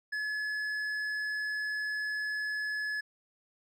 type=tone with hard clipping; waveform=sine; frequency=1707 Hz; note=G#6; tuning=47 cents sharp; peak=-33 dBFS; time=0.12-3.01 s; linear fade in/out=10 ms; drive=6 dB; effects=none